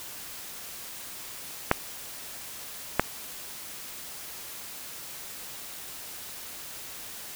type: clicks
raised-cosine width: 0.5 ms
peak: -3 dBFS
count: 2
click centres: 1.714 / 2.996 s
effects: white hiss -41 dBFS RMS until 7.35 s